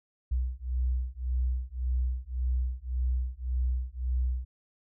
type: beating tone pair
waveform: sine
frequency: 61.74 / 63.54 Hz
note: B1 / B1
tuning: 0 / +50 cents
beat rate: 1.8 Hz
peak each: -30 dBFS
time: 0.31-4.45 s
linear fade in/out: 10 ms
effects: none